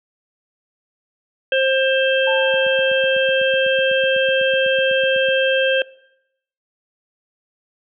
harmonic tone, 530 Hz, C5, 22 cents sharp, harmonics 1 / 3 / 5 / 6, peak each -16 / -21 / -23 / -24 dBFS, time 1.52-5.82 s, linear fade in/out 2 ms
sine tone with exponential decay, 885 Hz, A5, 10 cents sharp, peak -23 dBFS, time 2.27-3.7 s, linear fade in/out 5 ms, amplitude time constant 310 ms
click train, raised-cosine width 5 ms, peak -21 dBFS, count 23, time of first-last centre 2.54-5.287 s, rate 8.01 Hz
effects noise-tail reverb RT60 0.8 s tail -22 dB re dry + high-pass 200 Hz 12 dB/octave

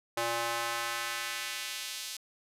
square tone with high-pass filter sweep, 117.2 Hz, A#2, 10 cents sharp, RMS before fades -35 dBFS, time 0.17-2.17 s, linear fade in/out 5 ms, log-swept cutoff 600 to 4200 Hz, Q 1, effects resampled to 32000 Hz

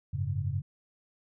sine chord, F# suspended second, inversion none, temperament just, 92.5 / 104.06 / 138.75 Hz, F#2 / G#2 / C#3, 0 / +4 / +2 cents, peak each -33 dBFS, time 0.13-0.62 s, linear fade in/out 10 ms, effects none

